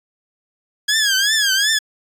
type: tone with vibrato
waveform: 15% pulse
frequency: 1650 Hz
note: G#6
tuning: 12 cents flat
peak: -8 dBFS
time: 0.88-1.79 s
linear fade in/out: 10 ms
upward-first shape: triangle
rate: 2.7 Hz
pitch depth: 150 cents each way
effects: resampled to 32000 Hz